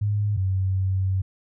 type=tone pair in turn; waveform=sine; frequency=103.5 / 94.96 Hz; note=G#2 / F#2; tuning=-5 / +45 cents; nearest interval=minor second; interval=150 cents; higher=first; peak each=-20 dBFS; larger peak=neither; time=0.01-0.37 / 0.37-1.22 s; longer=second; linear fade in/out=10 ms; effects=none